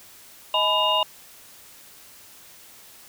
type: tone cluster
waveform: sine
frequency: 630 / 848 / 1000 / 2833 / 3696 Hz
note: D#5 / G#5 / B5 / F7 / A#7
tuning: +21 / +36 / +21 / +24 / -16 cents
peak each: -26 / -29 / -23 / -22 / -31 dBFS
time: 0.54-1.03 s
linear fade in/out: 2 ms
effects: white hiss -48 dBFS RMS until 3.08 s